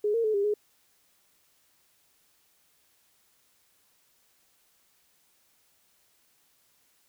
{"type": "tone with pitch steps", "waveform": "sine", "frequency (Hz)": [417.7, 460.5, 432.1, 401.5, 418], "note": ["G#4", "A#4", "A4", "G4", "G#4"], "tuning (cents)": [10, -21, -31, 41, 11], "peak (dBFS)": -23, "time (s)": [0.04, 0.54], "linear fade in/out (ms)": 5, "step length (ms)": 100, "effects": ["white hiss -67 dBFS RMS until 7.08 s"]}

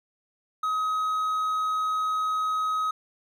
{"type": "tone", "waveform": "triangle", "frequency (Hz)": 1267, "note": "D#6", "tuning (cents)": 31, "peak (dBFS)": -22, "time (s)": [0.63, 2.91], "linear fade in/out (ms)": 5, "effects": []}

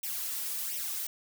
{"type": "noise with flanger", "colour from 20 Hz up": "blue", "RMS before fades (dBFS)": -35, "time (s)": [0.03, 1.07], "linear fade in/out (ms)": 5, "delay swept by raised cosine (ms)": [0.34, 3.64], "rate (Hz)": 1.4, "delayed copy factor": 0.75, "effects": []}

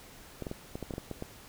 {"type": "clicks", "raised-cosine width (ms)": 2, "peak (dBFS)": -23, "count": 10, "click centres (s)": [0.423, 0.468, 0.514, 0.755, 0.827, 0.908, 0.938, 0.981, 1.113, 1.224], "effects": ["pink hiss -52 dBFS RMS until 1.48 s"]}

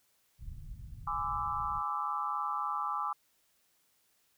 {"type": "low-pass noise", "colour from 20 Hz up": "pink", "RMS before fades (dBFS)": -45, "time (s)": [0.38, 1.83], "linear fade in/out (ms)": 50, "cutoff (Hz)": 140, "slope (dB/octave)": 24}
{"type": "chord", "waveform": "sine", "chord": "E dominant seventh", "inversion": "first", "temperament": "equal with one note detuned", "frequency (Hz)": [830.6, 1013.8, 1174.7, 1318.5], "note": ["G#5", "B5", "D6", "E6"], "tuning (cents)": [0, 45, 0, 0], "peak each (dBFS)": [-39, -39, -34, -39], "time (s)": [1.07, 3.13], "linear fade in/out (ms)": 5}
{"effects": ["white hiss -72 dBFS RMS until 4.37 s"]}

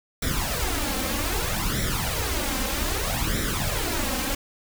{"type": "noise with flanger", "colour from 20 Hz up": "pink", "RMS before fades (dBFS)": -26, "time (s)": [0.22, 4.35], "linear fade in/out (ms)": 5, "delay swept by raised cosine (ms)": [0.53, 3.83], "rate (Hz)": 0.63, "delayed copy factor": 0.75, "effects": []}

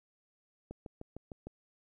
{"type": "click train", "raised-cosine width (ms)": 2, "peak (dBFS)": -30, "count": 6, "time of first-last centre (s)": [0.71, 1.47], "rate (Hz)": 6.58, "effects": ["12-bit"]}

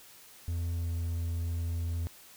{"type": "tone with pitch glide", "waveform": "triangle", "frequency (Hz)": [85, 84.32], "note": ["F2", "E2"], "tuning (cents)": [-46, 40], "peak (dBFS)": -28, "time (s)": [0.48, 2.07], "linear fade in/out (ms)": 0, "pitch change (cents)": -14, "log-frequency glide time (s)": [0.75, 0.88], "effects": ["white hiss -54 dBFS RMS until 2.36 s"]}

